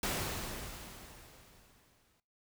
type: noise with exponential decay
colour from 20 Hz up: pink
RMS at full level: -33 dBFS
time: 0.03-2.2 s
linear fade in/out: 2 ms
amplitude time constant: 470 ms
effects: noise-tail reverb RT60 0.3 s tail -18 dB re dry